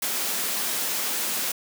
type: high-pass noise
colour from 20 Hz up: white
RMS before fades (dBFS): -27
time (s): 0.02-1.52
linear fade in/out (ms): 5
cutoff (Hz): 170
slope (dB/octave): 96
effects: none